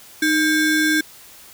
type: ring-modulated tone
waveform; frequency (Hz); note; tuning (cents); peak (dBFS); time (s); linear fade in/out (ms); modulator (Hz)
square; 950; A#5; +33; -13; 0.22-1.01; 5; 642
effects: white hiss -44 dBFS RMS until 1.53 s